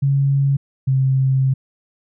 sine tone pair in turn, 138.59 / 132.93 Hz, C#3 / C3, 0 / +28 cents, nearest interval minor second, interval 72 cents, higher first, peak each -13 dBFS, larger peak neither, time 0.02-0.57 / 0.87-1.54 s, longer second, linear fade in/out 10 ms, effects none

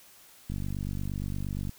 click train, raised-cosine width 5 ms, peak -22 dBFS, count 59, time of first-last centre 0.5-1.693 s, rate 48.6 Hz, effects white hiss -55 dBFS RMS until 1.78 s

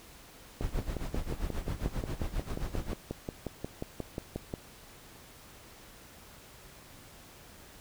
brown noise with tremolo, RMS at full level -32 dBFS, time 0.61-2.94 s, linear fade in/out 10 ms, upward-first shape sine, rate 7.5 Hz, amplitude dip 85%
click train, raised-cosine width 2 ms, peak -21 dBFS, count 23, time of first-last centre 0.61-4.539 s, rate 5.6 Hz
effects pink hiss -53 dBFS RMS until 7.8 s

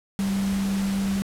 sine tone in noise, 196 Hz, G3, in tune, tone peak -22 dBFS, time 0.19-1.22 s, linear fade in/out 0 ms, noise pink, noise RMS -35 dBFS, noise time 0.19-1.22 s, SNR +10 dB, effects low-pass 12000 Hz 12 dB/octave

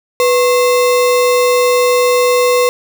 sine tone with sample-and-hold, 493.9 Hz, B4, in tune, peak -8 dBFS, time 0.2-2.69 s, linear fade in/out 0 ms, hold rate 1575 Hz, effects none

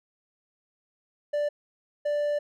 triangle tone pair in turn, 587.3 / 587.3 Hz, D5 / D5, 0 / 0 cents, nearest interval unison, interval 0 cents, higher neither, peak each -22 dBFS, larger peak neither, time 1.33-1.49 / 2.05-2.39 s, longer second, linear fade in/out 10 ms, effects none

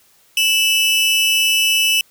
40% pulse tone pair together, 2637 / 2960 Hz, E7 / F#7, 0 / 0 cents, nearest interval major second, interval 200 cents, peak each -15 dBFS, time 0.37-2.01 s, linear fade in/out 2 ms, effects white hiss -54 dBFS RMS until 2.1 s

